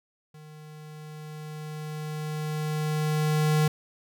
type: tone with level ramp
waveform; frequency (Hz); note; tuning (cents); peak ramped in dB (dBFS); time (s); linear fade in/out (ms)
square; 153.2; D#3; -27; -46 to -20; 0.34-3.68; 5
effects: none